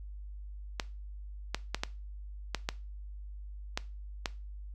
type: clicks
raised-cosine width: 0.2 ms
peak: -13 dBFS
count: 8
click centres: 0.798 / 1.546 / 1.746 / 1.835 / 2.547 / 2.689 / 3.775 / 4.258 s
effects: noise-tail reverb RT60 0.3 s tail -19 dB re dry + added 50 Hz sine -41 dBFS peak until 4.74 s